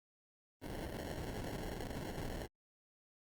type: noise with sample-and-hold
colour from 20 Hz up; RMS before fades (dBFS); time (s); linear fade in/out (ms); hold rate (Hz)
pink; -43; 0.61-2.48; 50; 1225
effects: Opus 32 kbps